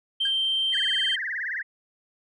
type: tone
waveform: sine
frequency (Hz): 3136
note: G7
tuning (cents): 0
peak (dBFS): -21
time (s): 0.2-1.16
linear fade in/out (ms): 10
type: tone with exponential decay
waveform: sine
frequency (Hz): 1616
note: G#6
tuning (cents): -48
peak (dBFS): -26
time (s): 0.25-0.35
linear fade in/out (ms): 5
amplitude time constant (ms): 20
type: tone with vibrato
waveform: sine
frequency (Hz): 1791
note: A6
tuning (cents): +30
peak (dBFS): -27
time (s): 0.72-1.63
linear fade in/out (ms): 20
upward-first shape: triangle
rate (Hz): 19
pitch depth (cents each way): 260
effects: tanh soft clip ceiling -17 dBFS